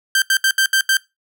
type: tone bursts at uneven times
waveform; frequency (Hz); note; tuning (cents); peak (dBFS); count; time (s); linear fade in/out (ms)
sawtooth; 1568; G6; 0; -9; 6; 0.15-0.22 / 0.3-0.37 / 0.44-0.51 / 0.58-0.66 / 0.73-0.81 / 0.89-0.97; 2
effects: noise-tail reverb RT60 0.2 s tail -20 dB re dry